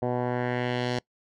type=tone with low-pass filter sweep; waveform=10% pulse; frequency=123.4 Hz; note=B2; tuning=1 cent flat; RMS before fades=-28 dBFS; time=0.02-0.99 s; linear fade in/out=5 ms; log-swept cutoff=700 to 5200 Hz; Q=1.5; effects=noise-tail reverb RT60 0.1 s tail -23 dB re dry